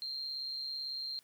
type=tone with amplitude modulation; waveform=sine; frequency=4186 Hz; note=C8; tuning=in tune; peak=-34 dBFS; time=0.02-1.19 s; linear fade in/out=0 ms; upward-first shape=sine; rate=138 Hz; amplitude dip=60%; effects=white hiss -67 dBFS RMS until 1.23 s + high-pass 60 Hz 12 dB/octave